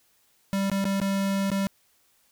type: tone with dropouts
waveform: square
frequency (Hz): 196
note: G3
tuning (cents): 0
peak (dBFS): -24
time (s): 0.53-1.67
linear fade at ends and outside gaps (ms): 0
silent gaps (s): 0.699-0.716 / 0.843-0.853 / 1.001-1.015 / 1.502-1.516
effects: white hiss -65 dBFS RMS until 2.31 s